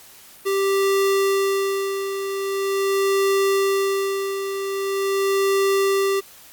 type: tone with tremolo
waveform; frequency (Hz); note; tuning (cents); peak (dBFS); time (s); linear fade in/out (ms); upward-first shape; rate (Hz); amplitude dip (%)
square; 392; G4; 0; -17; 0.45-6.21; 20; sine; 0.43; 60
effects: white hiss -46 dBFS RMS until 6.52 s + Opus 48 kbps